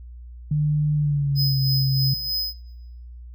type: tone with pitch glide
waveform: sine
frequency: 150 to 133.63 Hz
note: D3 to C3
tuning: +37 to +37 cents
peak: -18 dBFS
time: 0.51-2.14 s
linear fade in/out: 5 ms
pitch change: -200 cents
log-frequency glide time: 0.95-1.6 s
type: tone with tremolo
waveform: square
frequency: 5040 Hz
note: D#8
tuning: 21 cents sharp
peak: -22 dBFS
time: 1.35-2.54 s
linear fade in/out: 50 ms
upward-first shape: sine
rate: 3.2 Hz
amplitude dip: 50%
effects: noise-tail reverb RT60 0.8 s tail -20 dB re dry + added 60 Hz sine -37 dBFS peak until 3.34 s

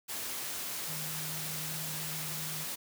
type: tone in noise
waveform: sine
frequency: 156 Hz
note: D#3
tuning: 5 cents sharp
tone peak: -42 dBFS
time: 0.87-2.65 s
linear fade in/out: 20 ms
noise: white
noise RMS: -38 dBFS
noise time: 0.08-2.76 s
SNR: -7 dB
effects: high-pass 100 Hz 12 dB/octave

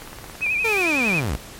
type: click train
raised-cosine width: 0.5 ms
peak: -22 dBFS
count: 9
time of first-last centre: 0.02-0.464 s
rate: 18 Hz
type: tone with vibrato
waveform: sine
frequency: 2455 Hz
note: D#7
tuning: 24 cents flat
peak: -19 dBFS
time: 0.41-1.21 s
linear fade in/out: 20 ms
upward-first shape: sine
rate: 11 Hz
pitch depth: 77 cents each way
type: linear sweep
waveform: sawtooth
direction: down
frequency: 466.2 to 44.65 Hz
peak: -18 dBFS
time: 0.64-1.37 s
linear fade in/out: 10 ms
effects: pink hiss -40 dBFS RMS until 1.59 s + MP3 64 kbps

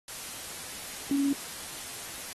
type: tone in noise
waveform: sine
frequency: 279.3 Hz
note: C#4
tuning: 13 cents sharp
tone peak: -23 dBFS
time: 1.11-1.33 s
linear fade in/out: 2 ms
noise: white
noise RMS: -40 dBFS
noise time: 0.08-2.33 s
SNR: +14 dB
effects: AAC 32 kbps

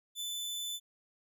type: tone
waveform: sawtooth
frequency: 3508 Hz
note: A7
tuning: 6 cents flat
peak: -33 dBFS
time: 0.15-0.8 s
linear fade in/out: 50 ms
effects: none

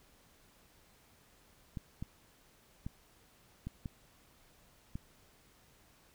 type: clicks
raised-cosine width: 5 ms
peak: -27 dBFS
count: 6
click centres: 1.772 / 2.025 / 2.865 / 3.67 / 3.858 / 4.955 s
effects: pink hiss -65 dBFS RMS until 6.14 s

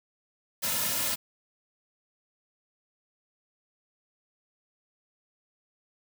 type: noise with comb filter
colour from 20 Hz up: white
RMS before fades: -29 dBFS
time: 0.62-1.16 s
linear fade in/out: 20 ms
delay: 2.6 ms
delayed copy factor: -0.95
effects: none

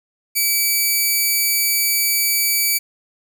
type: tone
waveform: 5% pulse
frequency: 2300 Hz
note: D7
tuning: 37 cents flat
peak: -6 dBFS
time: 0.35-2.79 s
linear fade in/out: 20 ms
effects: none

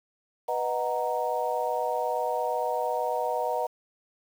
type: chord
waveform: sine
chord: B major seventh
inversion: none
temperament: equal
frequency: 493.9 / 622.3 / 740 / 932.3 Hz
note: B4 / D#5 / F#5 / A#5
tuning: 0 / 0 / 0 / 0 cents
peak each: -31 dBFS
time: 0.48-3.67 s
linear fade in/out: 10 ms
effects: 8-bit

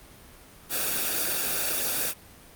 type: noise with comb filter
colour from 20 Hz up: white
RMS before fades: -27 dBFS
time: 0.69-2.14 s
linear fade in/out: 50 ms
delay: 0.97 ms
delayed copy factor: -0.55
effects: pink hiss -50 dBFS RMS until 2.55 s + Opus 32 kbps

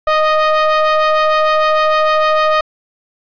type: ring-modulated tone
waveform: square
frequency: 311.1 Hz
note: D#4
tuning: in tune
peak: -8 dBFS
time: 0.07-2.61 s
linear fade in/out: 5 ms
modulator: 930 Hz
effects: resampled to 11025 Hz + 7-bit

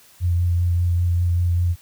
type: tone with vibrato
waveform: sine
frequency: 87.31 Hz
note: F2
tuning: in tune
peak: -16 dBFS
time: 0.2-1.76 s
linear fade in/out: 50 ms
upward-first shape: sine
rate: 5.1 Hz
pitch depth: 19 cents each way
effects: white hiss -51 dBFS RMS until 1.81 s

